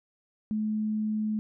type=tone; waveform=sine; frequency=214.8 Hz; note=A3; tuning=41 cents flat; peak=-26 dBFS; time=0.51-1.39 s; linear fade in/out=0 ms; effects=none